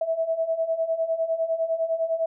sine beating tone pair, 647 / 656.9 Hz, E5 / E5, -32 / -6 cents, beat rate 9.9 Hz, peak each -28 / -24 dBFS, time 0.01-2.26 s, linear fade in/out 5 ms, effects none

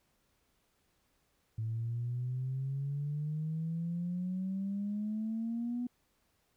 sine exponential sweep, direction up, 110 to 246.5 Hz, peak -32 dBFS, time 1.58-5.87 s, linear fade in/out 5 ms, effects tanh soft clip ceiling -28 dBFS + pink hiss -75 dBFS RMS until 6.56 s

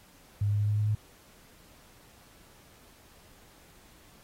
sine tone with pitch steps, 102.4 / 103.17 / 103.95 / 104.73 / 105.52 / 106.32 Hz, G#2 / G#2 / G#2 / G#2 / G#2 / G#2, -24 / -11 / +2 / +15 / +28 / +41 cents, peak -24 dBFS, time 0.41-0.95 s, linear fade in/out 5 ms, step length 90 ms, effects pink hiss -58 dBFS RMS until 4.23 s + AAC 48 kbps

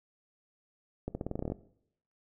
accelerating click train, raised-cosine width 2 ms, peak -21 dBFS, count 12, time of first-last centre 1.08-1.52 s, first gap 70 ms, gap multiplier 0.88, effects noise-tail reverb RT60 0.7 s tail -18 dB re dry

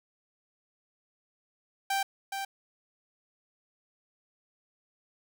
sawtooth tone with echo, 784 Hz, G5, in tune, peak -23 dBFS, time 1.9-2.03 s, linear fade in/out 5 ms, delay 420 ms, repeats 1, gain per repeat -6 dB, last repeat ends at 2.45 s, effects none

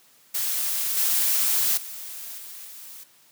blue noise with level steps, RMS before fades -26 / -22 / -37 / -40 / -42 dBFS, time 0.34-3.04 s, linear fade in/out 10 ms, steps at 0.97 / 1.77 / 2.38 / 2.65 s, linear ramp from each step 5 ms, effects white hiss -57 dBFS RMS until 3.31 s + high-pass 100 Hz 12 dB/octave

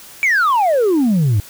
sine exponential sweep, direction down, 2349 to 95.4 Hz, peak -9 dBFS, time 0.23-1.4 s, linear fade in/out 0 ms, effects tanh soft clip ceiling -10 dBFS + white hiss -39 dBFS RMS until 1.49 s

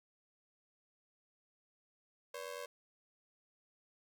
sawtooth ring-modulated tone, 531 Hz, C5, 25 cents sharp, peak -36 dBFS, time 2.34-2.66 s, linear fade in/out 5 ms, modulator 44.7 Hz, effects none

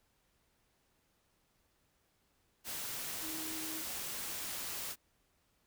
sine tone in noise, 317.1 Hz, D#4, 33 cents sharp, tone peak -45 dBFS, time 3.2-3.84 s, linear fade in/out 50 ms, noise white, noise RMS -41 dBFS, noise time 2.64-4.96 s, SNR -7 dB, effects pink hiss -75 dBFS RMS until 5.66 s

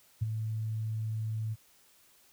sine tone with ADSR envelope, 110 Hz, A2, in tune, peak -24 dBFS, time 0.21-1.56 s, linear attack 15 ms, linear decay 19 ms, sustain -7 dB, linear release 36 ms, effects white hiss -63 dBFS RMS until 2.32 s

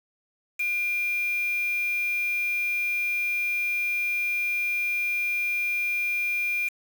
sine tone with quantisation, 2400 Hz, D7, 37 cents sharp, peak -24 dBFS, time 0.59-6.69 s, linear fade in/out 10 ms, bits 6, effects none

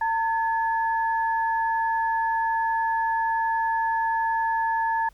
sine tone pair together, 905.3 / 1709 Hz, A5 / G#6, +49 / +49 cents, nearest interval major seventh, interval 1100 cents, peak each -22 / -29 dBFS, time 0.01-5.09 s, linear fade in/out 5 ms, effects added 50 Hz sine -53 dBFS peak until 5.13 s + pink hiss -61 dBFS RMS until 5.13 s

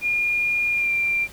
sine tone with pitch glide, 2420 to 2373 Hz, D#7 to D7, -49 to +17 cents, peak -19 dBFS, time 0.01-1.28 s, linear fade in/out 50 ms, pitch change -34 cents, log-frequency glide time 0.7-0.92 s, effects pink hiss -44 dBFS RMS until 1.32 s

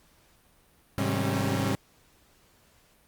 sawtooth tone cluster, 104.1 / 130.2 / 156 / 192.9 / 272.1 Hz, G#2 / C3 / D#3 / G3 / C#4, +5 / -8 / +5 / -28 / -32 cents, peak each -26 / -29 / -31 / -28 / -27 dBFS, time 0.98-1.75 s, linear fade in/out 0 ms, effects pink hiss -62 dBFS RMS until 3.07 s + Opus 48 kbps

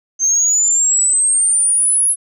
sine exponential sweep, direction up, 6272 to 10720 Hz, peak -10 dBFS, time 0.19-2.16 s, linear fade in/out 50 ms, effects tanh soft clip ceiling -6 dBFS

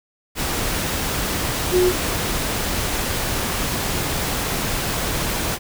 sine tone in noise, 362.9 Hz, F#4, 34 cents flat, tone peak -13 dBFS, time 1.71-1.93 s, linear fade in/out 50 ms, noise pink, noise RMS -23 dBFS, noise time 0.35-5.59 s, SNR +7 dB, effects none

